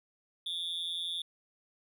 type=tone with amplitude modulation; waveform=triangle; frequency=3520 Hz; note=A7; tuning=in tune; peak=-28 dBFS; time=0.46-1.22 s; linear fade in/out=5 ms; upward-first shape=sine; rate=171 Hz; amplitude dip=100%; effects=none